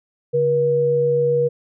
sine tone pair together, 142.54 / 480 Hz, C#3 / B4, +49 / -49 cents, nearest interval octave + major sixth, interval 2102 cents, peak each -24 / -15 dBFS, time 0.33-1.49 s, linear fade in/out 20 ms, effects none

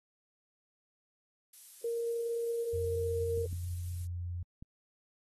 violet noise, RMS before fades -49 dBFS, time 1.53-4.06 s, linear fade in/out 5 ms
sine tone with pitch glide, 466.2 to 463.2 Hz, A#4 to A#4, 0 to -11 cents, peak -31 dBFS, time 1.84-3.46 s, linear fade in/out 5 ms, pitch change -11 cents, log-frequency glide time 2.76-2.87 s
sine tone, 87.7 Hz, F2, 8 cents sharp, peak -35 dBFS, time 2.73-4.43 s, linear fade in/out 5 ms
clicks, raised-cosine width 5 ms, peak -34 dBFS, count 3, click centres 3.375 / 3.529 / 4.625 s
effects AAC 32 kbps

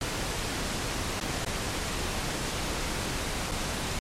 pink noise with dropouts, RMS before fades -31 dBFS, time 0.01-3.99 s, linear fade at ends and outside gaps 2 ms, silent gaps 1.201-1.21 / 1.449-1.462 / 3.513-3.517 s, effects low-pass 9000 Hz 12 dB/octave + MP3 64 kbps

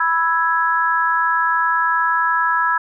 sine chord, E major, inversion second, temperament equal, 987.8 / 1318.5 / 1661.2 Hz, B5 / E6 / G#6, 0 / 0 / 0 cents, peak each -19 dBFS, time 0-2.78 s, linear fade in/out 5 ms, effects none

